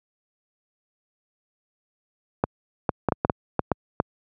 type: clicks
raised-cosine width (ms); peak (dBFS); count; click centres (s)
1; -5; 9; 2.439 / 2.892 / 3.087 / 3.122 / 3.249 / 3.298 / 3.593 / 3.717 / 4.001
effects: high-pass 80 Hz 12 dB/octave